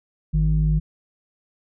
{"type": "tone pair together", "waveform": "sine", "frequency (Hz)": [52.64, 155.56], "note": ["G#1", "D#3"], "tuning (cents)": [24, 0], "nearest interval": "octave + perfect fifth", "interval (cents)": 1876, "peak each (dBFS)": -18, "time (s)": [0.33, 0.8], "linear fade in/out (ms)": 20, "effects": ["tanh soft clip ceiling -10 dBFS"]}